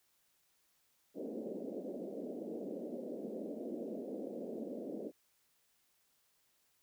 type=band-pass noise; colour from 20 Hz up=pink; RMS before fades=-43 dBFS; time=1.14-5.12 s; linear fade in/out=50 ms; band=210 to 590 Hz; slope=48 dB/octave; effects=white hiss -75 dBFS RMS until 6.82 s